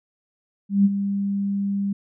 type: tone with ADSR envelope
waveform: sine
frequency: 199.2 Hz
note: G3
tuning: 28 cents sharp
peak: -11 dBFS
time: 0.69-1.93 s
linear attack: 160 ms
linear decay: 35 ms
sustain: -10 dB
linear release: 6 ms
effects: none